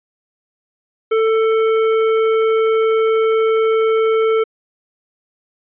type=tone with hard clipping; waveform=triangle; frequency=443.9 Hz; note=A4; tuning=15 cents sharp; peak=-14 dBFS; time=1.11-4.44 s; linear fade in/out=10 ms; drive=15 dB; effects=resampled to 8000 Hz